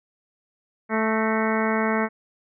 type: harmonic tone with a mistuned harmonic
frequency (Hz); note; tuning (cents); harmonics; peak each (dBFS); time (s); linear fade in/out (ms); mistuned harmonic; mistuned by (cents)
219.8; A3; -2; 1 / 2 / 3 / 4 / 5 / 6 / 7 / 8 / 9 / 10; -24 / -27 / -29 / -30 / -31 / -32 / -32 / -33 / -34 / -34; 0.89-2.09; 50; 8; +64
effects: none

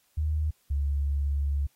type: tone pair in turn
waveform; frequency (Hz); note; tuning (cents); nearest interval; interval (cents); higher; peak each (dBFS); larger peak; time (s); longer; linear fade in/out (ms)
sine; 76.7 / 70.77; D#2 / C#2; -24 / +36; minor second; 140; first; -24; neither; 0.17-0.51 / 0.7-1.67; second; 10
effects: white hiss -68 dBFS RMS until 1.75 s + AAC 48 kbps

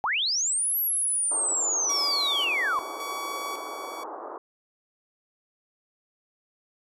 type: linear two-way sweep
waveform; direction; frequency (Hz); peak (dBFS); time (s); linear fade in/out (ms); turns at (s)
sine; up then down; 746 to 11840 to 995; -23; 0.04-2.79; 0; 0.78
type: band-pass noise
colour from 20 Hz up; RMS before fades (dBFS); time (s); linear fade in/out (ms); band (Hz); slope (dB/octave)
white; -38; 1.31-4.38; 2; 310 to 1200; 48
type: tone with tremolo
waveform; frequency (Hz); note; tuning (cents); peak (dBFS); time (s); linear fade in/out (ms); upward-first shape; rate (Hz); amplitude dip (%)
sawtooth; 1133; C#6; +37; -28; 1.89-4.04; 10; square; 0.9; 50
effects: resampled to 32000 Hz

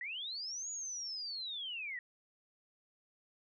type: linear two-way sweep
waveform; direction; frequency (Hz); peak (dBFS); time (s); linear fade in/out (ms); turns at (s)
sine; up then down; 1864.7 to 6860 to 1864.7; -39; 0.01-1.99; 2; 0.7
effects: none

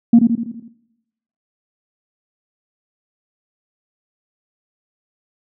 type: tone with echo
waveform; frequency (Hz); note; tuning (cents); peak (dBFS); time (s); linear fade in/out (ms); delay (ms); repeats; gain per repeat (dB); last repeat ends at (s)
sine; 233.1; A#3; 0; -3; 0.13-0.19; 5; 82; 6; -5; 0.682
effects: noise-tail reverb RT60 0.9 s tail -19 dB re dry + tanh soft clip ceiling -1 dBFS

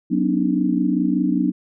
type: tone cluster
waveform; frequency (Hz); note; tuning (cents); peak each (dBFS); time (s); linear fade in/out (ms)
sine; 185.6 / 244.4 / 281.1 / 306.3; F#3 / B3 / C#4 / D#4; +6 / -18 / +24 / -27; -22; 0.1-1.52; 20
effects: none

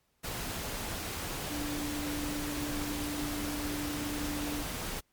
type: tone in noise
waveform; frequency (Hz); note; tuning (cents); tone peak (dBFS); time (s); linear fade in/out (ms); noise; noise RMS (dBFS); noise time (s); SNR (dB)
sine; 293.7; D4; 0; -35; 1.49-4.64; 20; pink; -37; 0.23-5.01; -1
effects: pink hiss -74 dBFS RMS until 5.12 s + MP3 96 kbps

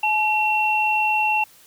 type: tone pair together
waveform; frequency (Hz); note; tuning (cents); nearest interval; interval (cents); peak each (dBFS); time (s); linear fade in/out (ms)
sine; 855.7 / 2722; A5 / F7; -48 / -45; octave + minor sixth; 2003; -20; 0.03-1.44; 5
effects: white hiss -51 dBFS RMS until 1.66 s

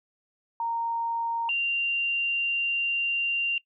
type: tone pair in turn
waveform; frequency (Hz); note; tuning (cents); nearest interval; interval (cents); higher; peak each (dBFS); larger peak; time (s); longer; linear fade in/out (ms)
sine; 926 / 2775; A#5 / F7; -12 / -12; octave + perfect fifth; 1900; second; -26 / -23; second; 0.6-1.49 / 1.49-3.58; second; 2
effects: noise-tail reverb RT60 0.1 s tail -22 dB re dry

